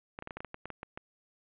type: clicks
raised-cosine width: 0.5 ms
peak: -25 dBFS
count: 12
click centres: 0.189 / 0.224 / 0.274 / 0.308 / 0.37 / 0.405 / 0.447 / 0.544 / 0.656 / 0.703 / 0.831 / 0.975 s
effects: resampled to 8000 Hz + 9-bit